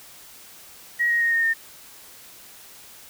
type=tone with pitch steps; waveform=sine; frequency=1900 / 1880.3 / 1860.9 / 1841.7 / 1822.6 Hz; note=A#6 / A#6 / A#6 / A#6 / A#6; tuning=+33 / +14 / -3 / -21 / -39 cents; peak=-18 dBFS; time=0.99-1.54 s; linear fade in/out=20 ms; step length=110 ms; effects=white hiss -46 dBFS RMS until 3.09 s